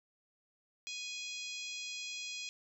harmonic tone, 830.6 Hz, G#5, in tune, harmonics 3 / 4 / 5 / 6 / 7 / 8 / 9, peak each -44 / -46 / -48 / -50 / -51 / -52 / -53 dBFS, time 0.87-2.49 s, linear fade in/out 0 ms, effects 12-bit

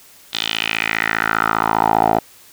10% pulse tone with band-pass filter sweep, 55 Hz, A1, in tune, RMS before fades -18 dBFS, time 0.33-2.19 s, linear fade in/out 5 ms, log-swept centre 3700 to 660 Hz, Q 3.7, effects white hiss -46 dBFS RMS until 2.52 s

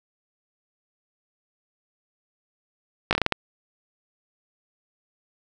slowing click train, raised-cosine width 0.3 ms, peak -3 dBFS, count 7, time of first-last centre 3.11-3.323 s, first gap 18 ms, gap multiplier 1.27, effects none

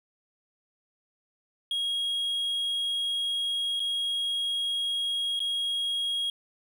triangle tone with dropouts, 3285 Hz, G#7, 20 cents flat, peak -25 dBFS, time 1.71-6.3 s, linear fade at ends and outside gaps 2 ms, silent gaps 3.796-3.801 / 5.393-5.402 s, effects none

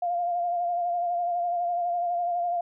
sine tone with vibrato, 699 Hz, F5, 1 cent sharp, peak -24 dBFS, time 0.02-2.61 s, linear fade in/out 5 ms, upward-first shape sine, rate 12 Hz, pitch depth 34 cents each way, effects none

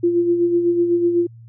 sine tone with tremolo, 345.7 Hz, F4, 18 cents flat, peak -12 dBFS, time 0.03-1.27 s, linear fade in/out 10 ms, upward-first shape sine, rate 8 Hz, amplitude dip 50%, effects added 115 Hz sine -39 dBFS peak until 1.48 s

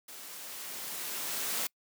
white noise with level ramp, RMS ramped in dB -47 to -32 dBFS, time 0.08-1.67 s, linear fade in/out 5 ms, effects noise-tail reverb RT60 0.1 s tail -26 dB re dry + high-pass 200 Hz 12 dB/octave

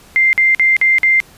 sine tone bursts, 2093 Hz, C7, in tune, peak -8 dBFS, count 5, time 0.16-1.202 s, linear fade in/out 0 ms, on 170 ms, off 48 ms, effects pink hiss -44 dBFS RMS until 1.37 s + resampled to 32000 Hz

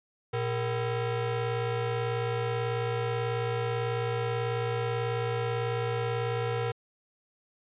35% pulse ring-modulated tone, 293.7 Hz, D4, in tune, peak -23 dBFS, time 0.33-6.72 s, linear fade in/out 10 ms, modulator 176 Hz, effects resampled to 8000 Hz

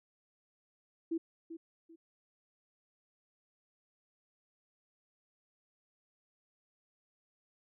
sine tone with echo, 329.6 Hz, E4, in tune, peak -31 dBFS, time 1.11-1.18 s, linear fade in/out 10 ms, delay 390 ms, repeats 2, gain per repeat -11 dB, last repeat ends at 1.96 s, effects none

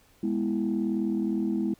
sine chord, E major, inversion first, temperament equal, 207.7 / 246.9 / 329.6 Hz, G#3 / B3 / E4, 0 / 0 / 0 cents, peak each -27 / -30 / -28 dBFS, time 0.23-1.74 s, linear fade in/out 5 ms, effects tanh soft clip ceiling -18 dBFS + pink hiss -61 dBFS RMS until 1.79 s

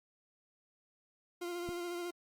40% pulse tone with vibrato, 349 Hz, F4, 1 cent flat, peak -37 dBFS, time 1.41-2.11 s, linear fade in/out 10 ms, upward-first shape sine, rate 14 Hz, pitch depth 24 cents each way
click, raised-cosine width 3 ms, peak -29 dBFS, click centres 1.69 s
effects Opus 48 kbps

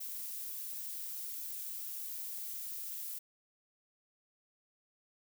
violet noise, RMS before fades -42 dBFS, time 0-3.19 s, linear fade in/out 10 ms, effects none

